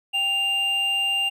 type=tone pair together; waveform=triangle; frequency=784 / 2794 Hz; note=G5 / F7; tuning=0 / 0 cents; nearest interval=octave + minor seventh; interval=2200 cents; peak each=-31 / -19 dBFS; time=0.13-1.3 s; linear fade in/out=20 ms; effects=none